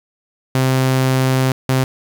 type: tone bursts at uneven times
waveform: sawtooth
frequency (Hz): 130.81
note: C3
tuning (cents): 0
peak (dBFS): -9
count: 2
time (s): 0.55-1.52 / 1.69-1.84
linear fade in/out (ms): 2
effects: 7-bit